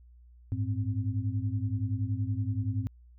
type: tone cluster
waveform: sine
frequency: 98.9 / 109.5 / 261.2 Hz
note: G2 / A2 / C4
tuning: +16 / -8 / -3 cents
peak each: -31 / -31 / -37 dBFS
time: 0.52-2.87 s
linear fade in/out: 0 ms
effects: added 60 Hz sine -52 dBFS peak until 3.18 s